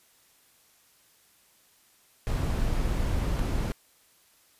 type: noise with dropouts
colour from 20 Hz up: brown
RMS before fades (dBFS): -27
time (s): 2.27-3.72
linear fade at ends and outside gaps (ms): 0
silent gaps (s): 3.393-3.396
effects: white hiss -62 dBFS RMS until 4.59 s + resampled to 32000 Hz